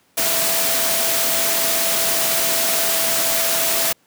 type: tone in noise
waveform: sine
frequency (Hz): 664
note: E5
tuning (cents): +12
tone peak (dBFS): -27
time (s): 0.17-3.93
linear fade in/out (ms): 10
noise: white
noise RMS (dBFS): -19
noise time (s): 0.17-3.93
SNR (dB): -11
effects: pink hiss -59 dBFS RMS until 4.06 s + high-pass 150 Hz 12 dB/octave